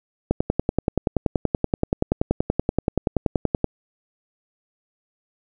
click train, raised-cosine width 2 ms, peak -5 dBFS, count 36, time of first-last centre 0.31-3.643 s, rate 10.5 Hz, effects none

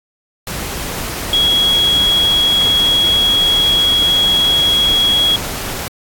sine tone in noise, 3322 Hz, G#7, in tune, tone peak -10 dBFS, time 1.33-5.36 s, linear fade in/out 2 ms, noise pink, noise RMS -23 dBFS, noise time 0.47-5.88 s, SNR +10 dB, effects AAC 64 kbps

